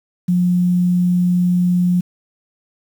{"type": "tone", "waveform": "sine", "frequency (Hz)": 178.4, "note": "F3", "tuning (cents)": 37, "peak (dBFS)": -12, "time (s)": [0.28, 2.01], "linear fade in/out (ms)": 10, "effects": ["7-bit"]}